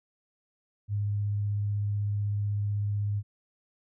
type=tone with vibrato; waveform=sine; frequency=102.7 Hz; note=G#2; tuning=19 cents flat; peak=-26 dBFS; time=0.88-3.23 s; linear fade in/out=50 ms; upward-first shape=sine; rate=16 Hz; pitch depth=10 cents each way; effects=none